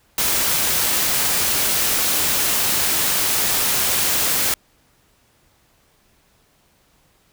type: noise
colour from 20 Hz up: white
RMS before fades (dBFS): -19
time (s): 0.18-4.54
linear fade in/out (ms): 2
effects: pink hiss -59 dBFS RMS until 7.32 s